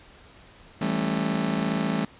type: chord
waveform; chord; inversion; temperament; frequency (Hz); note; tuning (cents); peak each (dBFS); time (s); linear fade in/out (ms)
40% pulse; A dominant seventh; second; just; 165 / 198 / 220 / 275; E3 / G3 / A3 / C#4; +2 / +18 / 0 / -14; -29 / -28 / -28 / -30; 0.81-2.05; 5
effects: pink hiss -51 dBFS RMS until 2.19 s + resampled to 8000 Hz